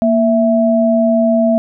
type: tone pair together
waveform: sine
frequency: 233.1 / 659.3 Hz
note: A#3 / E5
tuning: 0 / 0 cents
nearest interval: octave + tritone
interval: 1800 cents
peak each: -12 dBFS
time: 0.02-1.58 s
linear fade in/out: 0 ms
effects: none